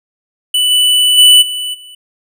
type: tone with level steps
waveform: square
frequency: 2978 Hz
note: F#7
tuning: 11 cents sharp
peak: -10 / -8 / -3 / -18 / -33 dBFS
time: 0.54-1.95 s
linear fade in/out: 5 ms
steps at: 0.7 / 1.17 / 1.41 / 1.73 s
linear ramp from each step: 20 ms
effects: none